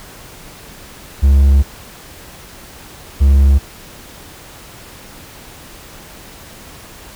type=tone pair in turn; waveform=triangle; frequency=68.9 / 68.9 Hz; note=C#2 / C#2; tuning=-10 / -10 cents; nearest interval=unison; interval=0 cents; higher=neither; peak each=-4 dBFS; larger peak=neither; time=1.22-1.63 / 3.2-3.59 s; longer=first; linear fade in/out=20 ms; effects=pink hiss -37 dBFS RMS until 7.15 s